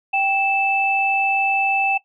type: tone pair together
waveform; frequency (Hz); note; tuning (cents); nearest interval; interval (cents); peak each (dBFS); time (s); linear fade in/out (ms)
sine; 784 / 2637; G5 / E7; 0 / 0; octave + major sixth; 2100; -19; 0.13-1.98; 10
effects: noise-tail reverb RT60 0.1 s tail -17 dB re dry